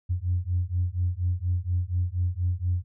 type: beating tone pair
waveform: sine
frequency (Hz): 87.31 / 91.51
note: F2 / F#2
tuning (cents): 0 / -19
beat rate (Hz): 4.2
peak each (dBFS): -26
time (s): 0.09-2.84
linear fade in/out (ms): 20
effects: tanh soft clip ceiling -16 dBFS